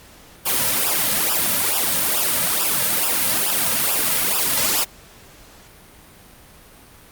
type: noise with flanger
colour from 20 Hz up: white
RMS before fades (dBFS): -19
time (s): 0.45-4.85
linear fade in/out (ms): 20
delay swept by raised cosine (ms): 0.47 to 2.77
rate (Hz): 2.3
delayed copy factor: -0.8
effects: pink hiss -46 dBFS RMS until 7.11 s + Opus 48 kbps